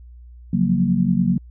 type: chord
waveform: sine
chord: Gb major seventh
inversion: second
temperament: equal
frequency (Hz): 138.59 / 174.61 / 185 / 233.1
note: Db3 / F3 / Gb3 / Bb3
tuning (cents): 0 / 0 / 0 / 0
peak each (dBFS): -24 / -23 / -18 / -21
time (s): 0.53-1.38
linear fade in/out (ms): 5
effects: added 60 Hz sine -39 dBFS peak until 1.5 s